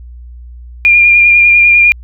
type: tone with vibrato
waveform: sine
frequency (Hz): 2407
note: D7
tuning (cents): +42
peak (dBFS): -3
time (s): 0.85-1.92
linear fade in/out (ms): 0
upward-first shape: triangle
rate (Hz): 10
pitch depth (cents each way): 25
effects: added 60 Hz sine -28 dBFS peak until 2.03 s